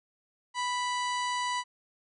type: harmonic tone with a mistuned harmonic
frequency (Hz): 987.8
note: B5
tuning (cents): 0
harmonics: 1 / 2 / 3 / 4 / 5 / 6 / 7 / 8 / 9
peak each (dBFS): -30 / -36 / -40 / -42 / -44 / -46 / -47 / -48 / -49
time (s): 0.54-1.64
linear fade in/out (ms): 50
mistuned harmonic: 5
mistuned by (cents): -82
effects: none